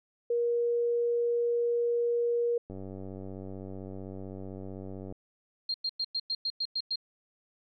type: tone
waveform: sine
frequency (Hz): 474.3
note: A#4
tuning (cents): +30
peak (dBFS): -25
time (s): 0.3-2.58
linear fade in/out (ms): 5
type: click train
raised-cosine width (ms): 2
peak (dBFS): -29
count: 233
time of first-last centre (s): 2.7-5.124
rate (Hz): 95.7
type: tone bursts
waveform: sine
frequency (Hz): 4208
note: C8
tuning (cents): +9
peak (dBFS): -28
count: 9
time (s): 5.69-6.958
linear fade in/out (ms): 5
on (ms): 52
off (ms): 100
effects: none